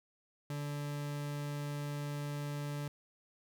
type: tone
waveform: 40% pulse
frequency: 145.4 Hz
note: D3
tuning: 17 cents flat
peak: -36 dBFS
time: 0.5-2.88 s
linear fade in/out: 2 ms
effects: none